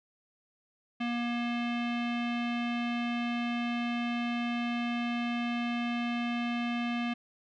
square tone with low-pass filter, 238.3 Hz, A#3, 38 cents sharp, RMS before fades -32 dBFS, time 1-7.14 s, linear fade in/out 10 ms, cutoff 2800 Hz, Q 2.9, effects none

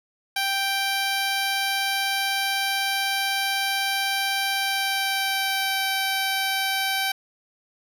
10% pulse tone with pitch glide, 784 to 775.4 Hz, G5 to G5, 0 to -19 cents, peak -14 dBFS, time 0.36-7.12 s, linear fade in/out 5 ms, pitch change -19 cents, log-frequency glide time 4.51-5.86 s, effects none

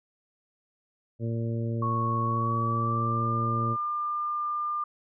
harmonic tone, 115.2 Hz, A#2, 20 cents flat, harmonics 1 / 2 / 3 / 4 / 5, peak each -28 / -34 / -38 / -40 / -42 dBFS, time 1.19-3.77 s, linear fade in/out 50 ms
sine tone with pitch glide, 1106 to 1199.2 Hz, C#6 to D6, -4 to +36 cents, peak -27 dBFS, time 1.82-4.84 s, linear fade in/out 5 ms, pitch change +140 cents, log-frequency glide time 2.22-3.28 s
effects none

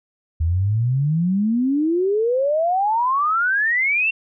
sine exponential sweep, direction up, 77.8 to 2748 Hz, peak -16 dBFS, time 0.4-4.11 s, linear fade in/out 10 ms, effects none

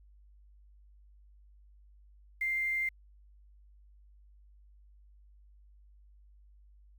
sine tone with quantisation, 2096 Hz, C7, 2 cents sharp, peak -29 dBFS, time 2.41-2.89 s, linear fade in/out 5 ms, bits 9, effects added 50 Hz sine -56 dBFS peak until 6.98 s

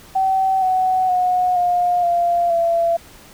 sine tone with pitch steps, 765 / 746.2 / 727.9 / 710.1 / 692.6 / 675.7 Hz, G5 / F#5 / F#5 / F5 / F5 / E5, -42 / +14 / -29 / +29 / -15 / +43 cents, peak -14 dBFS, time 0.15-2.97 s, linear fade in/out 10 ms, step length 470 ms, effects pink hiss -44 dBFS RMS until 3.33 s

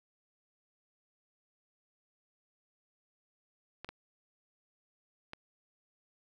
clicks, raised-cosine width 0.3 ms, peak -26 dBFS, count 3, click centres 3.846 / 3.89 / 5.334 s, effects 11-bit

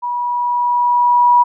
sine tone with level ramp, 970 Hz, B5, 31 cents flat, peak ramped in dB -18 to -6 dBFS, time 0.02-1.44 s, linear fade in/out 20 ms, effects none

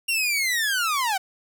sawtooth linear sweep, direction down, 2794 to 731 Hz, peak -18 dBFS, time 0.08-1.18 s, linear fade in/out 10 ms, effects none

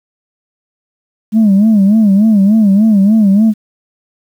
sine tone with vibrato, 207.7 Hz, G#3, in tune, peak -3 dBFS, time 1.32-3.54 s, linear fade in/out 50 ms, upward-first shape sine, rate 3.4 Hz, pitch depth 130 cents each way, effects tanh soft clip ceiling -3 dBFS + 7-bit

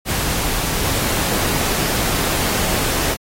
pink noise, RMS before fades -20 dBFS, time 0.05-3.17 s, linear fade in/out 50 ms, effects AAC 48 kbps

